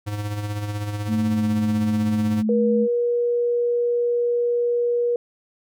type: tone with tremolo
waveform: square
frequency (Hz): 103.83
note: G#2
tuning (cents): 0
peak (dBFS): -24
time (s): 0.06-2.43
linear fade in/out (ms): 20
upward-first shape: sine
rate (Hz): 16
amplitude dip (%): 45
type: tone with pitch glide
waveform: sine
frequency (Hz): 220 to 216.5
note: A3 to A3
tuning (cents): 0 to -28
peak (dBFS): -19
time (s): 1.07-2.88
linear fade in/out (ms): 50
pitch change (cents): -28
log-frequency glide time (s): 1.26-1.44
type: tone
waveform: sine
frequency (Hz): 479.2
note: A#4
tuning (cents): +48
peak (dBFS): -18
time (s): 2.49-5.16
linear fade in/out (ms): 2
effects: none